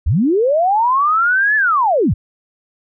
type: linear two-way sweep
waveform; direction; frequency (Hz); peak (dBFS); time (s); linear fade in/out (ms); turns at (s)
sine; up then down; 54.1 to 1754 to 54.1; -11; 0.06-2.14; 10; 1.56
effects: none